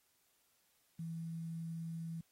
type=tone with quantisation; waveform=sine; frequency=164.81 Hz; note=E3; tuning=in tune; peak=-40 dBFS; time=0.99-2.21 s; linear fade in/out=5 ms; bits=11; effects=white hiss -75 dBFS RMS until 2.31 s + AAC 48 kbps